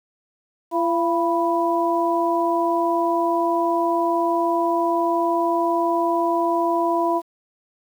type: tone cluster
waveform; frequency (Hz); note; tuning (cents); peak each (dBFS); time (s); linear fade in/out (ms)
sine; 339.7 / 681 / 986; F4 / F5 / B5; -48 / -44 / -3; -22; 0.71-7.22; 50
effects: 8-bit